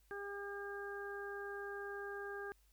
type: harmonic tone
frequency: 402.5 Hz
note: G4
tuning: 46 cents sharp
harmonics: 1 / 2 / 3 / 4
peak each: -45 / -52 / -53 / -47 dBFS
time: 0.11-2.52 s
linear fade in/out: 0 ms
effects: added 50 Hz sine -68 dBFS peak until 2.72 s + white hiss -75 dBFS RMS until 2.72 s